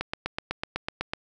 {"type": "click train", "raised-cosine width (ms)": 0.3, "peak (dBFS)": -12, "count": 10, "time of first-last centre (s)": [0.01, 1.135], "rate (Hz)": 8, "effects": []}